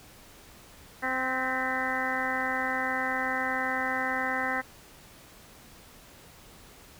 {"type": "harmonic tone with a mistuned harmonic", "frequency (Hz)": 259.8, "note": "C4", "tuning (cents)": -12, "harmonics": [1, 2, 3, 4, 5, 6, 7, 8], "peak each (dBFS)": [-37, -37, -34, -37, -37, -34, -33, -35], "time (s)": [1.02, 4.62], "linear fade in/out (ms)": 20, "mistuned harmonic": 8, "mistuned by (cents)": -64, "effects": ["pink hiss -52 dBFS RMS until 6.99 s"]}